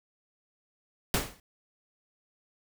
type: noise with exponential decay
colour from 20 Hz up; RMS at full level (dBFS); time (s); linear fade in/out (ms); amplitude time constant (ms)
pink; -23; 1.14-1.4; 1; 56
effects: none